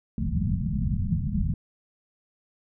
white low-pass noise, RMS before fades -26 dBFS, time 0.18-1.54 s, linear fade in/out 2 ms, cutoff 220 Hz, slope 96 dB/octave, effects none

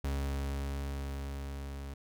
40% pulse tone with level ramp, 69.3 Hz, C#2, in tune, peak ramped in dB -30 to -39 dBFS, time 0.04-1.94 s, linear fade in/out 5 ms, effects none

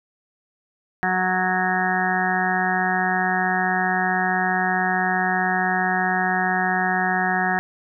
harmonic tone, 184.6 Hz, F#3, 4 cents flat, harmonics 1 / 2 / 4 / 5 / 6 / 7 / 8 / 9 / 10, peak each -27 / -31 / -23 / -31 / -35 / -33 / -32 / -25 / -26 dBFS, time 1.03-7.59 s, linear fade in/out 0 ms, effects none

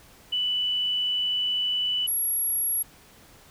sine tone pair in turn, 2976 / 11268 Hz, F#7 / F9, +9 / +14 cents, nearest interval octave + major seventh, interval 2305 cents, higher second, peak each -23 dBFS, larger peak neither, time 0.32-2.07 / 2.07-2.83 s, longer first, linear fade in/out 10 ms, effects pink hiss -53 dBFS RMS until 3.5 s

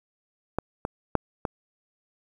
clicks, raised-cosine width 1 ms, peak -11 / -14 / -6 / -13 dBFS, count 4, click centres 0.586 / 0.851 / 1.153 / 1.452 s, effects 8-bit

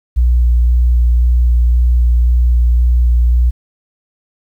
sine tone with vibrato, 60 Hz, B1, 49 cents flat, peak -6 dBFS, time 0.16-3.51 s, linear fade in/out 20 ms, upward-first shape square, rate 1.9 Hz, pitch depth 13 cents each way, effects tanh soft clip ceiling -4 dBFS + 8-bit

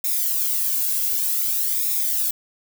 violet noise with flanger, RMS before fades -22 dBFS, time 0.04-2.31 s, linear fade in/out 5 ms, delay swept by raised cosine 0.66 to 1.66 ms, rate 0.54 Hz, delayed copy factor -0.65, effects none

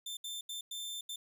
sawtooth tone bursts at uneven times, 3561 Hz, A7, 20 cents sharp, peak -36 dBFS, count 5, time 0.06-0.17 / 0.24-0.41 / 0.49-0.61 / 0.71-1.01 / 1.09-1.16 s, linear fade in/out 5 ms, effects none

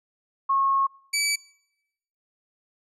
sine / 15% pulse tone pair in turn, 1090 / 2300 Hz, C#6 / D7, -29 / -37 cents, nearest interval octave + minor second, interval 1292 cents, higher second, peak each -19 / -15 dBFS, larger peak second, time 0.49-0.87 / 1.13-1.36 s, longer first, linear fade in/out 10 ms, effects noise-tail reverb RT60 0.9 s tail -25 dB re dry + low-pass 11000 Hz 12 dB/octave

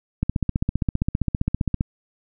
click train, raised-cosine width 5 ms, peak -8 dBFS, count 25, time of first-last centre 0.23-1.809 s, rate 15.2 Hz, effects none

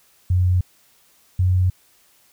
sine tone pair in turn, 90.7 / 91.7 Hz, F#2 / F#2, -34 / -15 cents, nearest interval unison, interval 19 cents, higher second, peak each -14 dBFS, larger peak neither, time 0.3-0.61 / 1.39-1.7 s, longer neither, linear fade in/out 5 ms, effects white hiss -57 dBFS RMS until 2.32 s

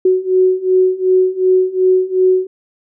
sine beating tone pair, 370 / 372.7 Hz, F#4 / F#4, 0 / +13 cents, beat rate 2.7 Hz, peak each -14 / -12 dBFS, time 0.05-2.47 s, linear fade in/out 5 ms, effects none

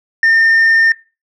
sine tone, 1812 Hz, A#6, 50 cents flat, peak -5 dBFS, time 0.23-0.92 s, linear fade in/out 2 ms, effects noise-tail reverb RT60 0.3 s tail -22 dB re dry + tanh soft clip ceiling -6 dBFS

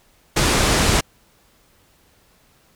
pink low-pass noise, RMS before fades -17 dBFS, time 0.36-1.01 s, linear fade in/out 10 ms, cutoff 9800 Hz, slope 24 dB/octave, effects pink hiss -57 dBFS RMS until 2.75 s

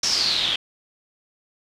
white noise with low-pass filter sweep, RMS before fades -22 dBFS, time 0.03-0.56 s, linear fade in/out 5 ms, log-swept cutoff 5700 to 3200 Hz, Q 8.8, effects none

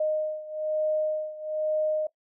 sine beating tone pair, 617 / 618.1 Hz, D#5 / D#5, -15 / -12 cents, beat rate 1.1 Hz, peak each -27 / -30 dBFS, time 0-2.07 s, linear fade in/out 5 ms, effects noise-tail reverb RT60 0.1 s tail -18 dB re dry

